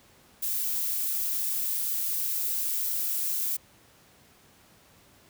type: noise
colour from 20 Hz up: violet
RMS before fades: -29 dBFS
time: 0.42-3.57 s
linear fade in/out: 10 ms
effects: pink hiss -58 dBFS RMS until 5.29 s + high-pass 60 Hz 12 dB/octave